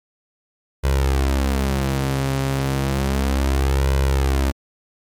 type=tone with flanger; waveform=sawtooth; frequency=67.5 Hz; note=C#2; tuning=45 cents flat; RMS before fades=-19 dBFS; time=0.83-4.52 s; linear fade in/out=20 ms; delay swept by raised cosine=2 to 7.3 ms; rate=0.32 Hz; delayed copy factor=+0.65; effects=MP3 96 kbps